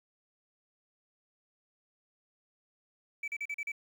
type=tone bursts; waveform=sine; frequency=2307 Hz; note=D7; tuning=31 cents flat; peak=-31 dBFS; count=6; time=3.23-3.719 s; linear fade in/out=5 ms; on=49 ms; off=39 ms; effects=tanh soft clip ceiling -32 dBFS + 10-bit